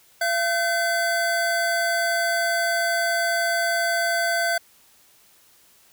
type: tone pair together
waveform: square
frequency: 682.3 / 1530 Hz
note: F5 / G6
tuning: -41 / -42 cents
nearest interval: octave + major second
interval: 1399 cents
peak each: -24 dBFS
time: 0.21-4.58 s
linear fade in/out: 5 ms
effects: white hiss -56 dBFS RMS until 5.92 s